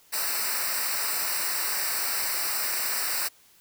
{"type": "noise with comb filter", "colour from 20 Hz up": "white", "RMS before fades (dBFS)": -28, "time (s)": [0.12, 3.29], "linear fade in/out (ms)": 20, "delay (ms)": 0.3, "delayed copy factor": -1, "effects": ["white hiss -58 dBFS RMS until 3.6 s"]}